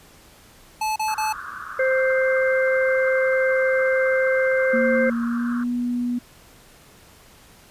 square tone bursts, 866 Hz, A5, 28 cents flat, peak -22 dBFS, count 3, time 0.81-1.328 s, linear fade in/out 5 ms, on 150 ms, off 34 ms
pink band-pass noise, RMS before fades -35 dBFS, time 1.08-5.64 s, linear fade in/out 2 ms, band 1100 to 1600 Hz, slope 96 dB/octave
harmonic tone, 523.3 Hz, C5, in tune, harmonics 1 / 3 / 4, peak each -18 / -24 / -28 dBFS, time 1.79-5.1 s, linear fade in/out 5 ms
sine tone with pitch glide, 233.1 to 243.4 Hz, A#3 to B3, 0 to -25 cents, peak -21 dBFS, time 4.73-6.19 s, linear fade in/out 10 ms, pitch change +75 cents, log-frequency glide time 5.13-5.7 s
effects pink hiss -50 dBFS RMS until 7.7 s + resampled to 32000 Hz

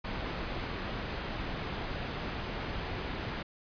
pink low-pass noise, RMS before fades -37 dBFS, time 0.04-3.43 s, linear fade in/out 10 ms, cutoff 3400 Hz, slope 12 dB/octave, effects resampled to 11025 Hz

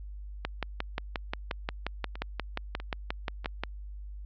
two click trains, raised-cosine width 0.3 ms, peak -24 / -14 dBFS, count 4 / 19, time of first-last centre 1.51-3.445 / 0.45-3.636 s, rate 1.55 / 5.65 Hz, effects added 50 Hz sine -39 dBFS peak until 4.25 s + low-pass 4000 Hz 12 dB/octave

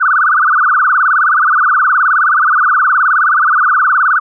sine tone with vibrato, 1335 Hz, E6, 22 cents sharp, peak -7 dBFS, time 0-4.2 s, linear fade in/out 20 ms, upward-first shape sine, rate 19 Hz, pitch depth 240 cents each way, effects none

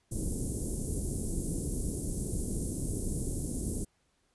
pink band-stop noise, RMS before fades -33 dBFS, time 0.11-3.85 s, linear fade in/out 10 ms, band 390 to 8800 Hz, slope 24 dB/octave, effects pink hiss -73 dBFS RMS until 4.34 s + resampled to 24000 Hz

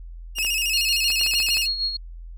sawtooth tone with vibrato, 2702 Hz, E7, 42 cents sharp, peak -18 dBFS, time 0.35-1.68 s, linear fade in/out 50 ms, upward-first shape square, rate 13 Hz, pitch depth 77 cents each way
clicks, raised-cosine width 0.3 ms, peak -19 dBFS, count 9, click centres 0.385 / 0.448 / 1.103 / 1.213 / 1.264 / 1.337 / 1.402 / 1.487 / 1.57 s
sine tone with tremolo, 4300 Hz, C8, 47 cents sharp, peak -20 dBFS, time 0.73-1.97 s, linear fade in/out 10 ms, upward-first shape sine, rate 6.5 Hz, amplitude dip 60%
effects added 42 Hz sine -35 dBFS peak until 2.37 s

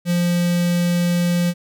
square tone with notch filter, 174.61 Hz, F3, in tune, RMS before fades -18 dBFS, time 0.05-1.54 s, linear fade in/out 50 ms, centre 1000 Hz, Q 0.91, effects none

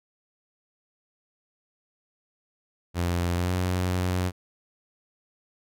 sawtooth tone with pitch glide, 87.2 to 90.96 Hz, F2 to F#2, -2 to -29 cents, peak -20 dBFS, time 2.94-4.32 s, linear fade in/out 50 ms, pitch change +73 cents, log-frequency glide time 3.35-3.51 s, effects none

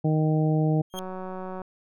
harmonic tone, 155.56 Hz, D#3, in tune, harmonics 1 / 2 / 3 / 4 / 5, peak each -21 / -27 / -31 / -33 / -35 dBFS, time 0.04-0.82 s, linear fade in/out 10 ms
sawtooth tone with exponential growth, 3221 Hz, G7, 46 cents sharp, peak -27 dBFS, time 0.9-0.99 s, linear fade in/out 0 ms, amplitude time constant 19 ms
click train, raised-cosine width 1 ms, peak -23 dBFS, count 127, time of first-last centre 0.94-1.617 s, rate 186 Hz
effects none

